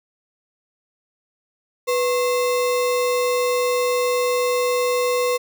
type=tone with sample-and-hold; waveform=sine; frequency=493.9 Hz; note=B4; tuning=in tune; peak=-17 dBFS; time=1.87-5.38 s; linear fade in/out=20 ms; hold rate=1575 Hz; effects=none